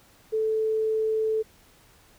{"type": "tone", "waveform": "sine", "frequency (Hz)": 438.3, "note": "A4", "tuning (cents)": -7, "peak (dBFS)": -22, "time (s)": [0.32, 1.43], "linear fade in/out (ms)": 20, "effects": ["pink hiss -57 dBFS RMS until 2.18 s"]}